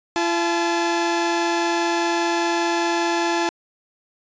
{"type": "tone pair together", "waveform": "sawtooth", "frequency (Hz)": [340, 862.5], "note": ["F4", "A5"], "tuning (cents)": [-46, -35], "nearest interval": "octave + major third", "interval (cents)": 1611, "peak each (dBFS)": [-17, -19], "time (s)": [0.16, 3.49], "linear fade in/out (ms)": 0, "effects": ["resampled to 16000 Hz"]}